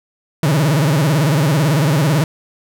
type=tone with vibrato; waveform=40% pulse; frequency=148.8 Hz; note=D3; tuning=23 cents sharp; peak=-11 dBFS; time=0.43-2.24 s; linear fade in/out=2 ms; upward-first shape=sine; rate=18 Hz; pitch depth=200 cents each way; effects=none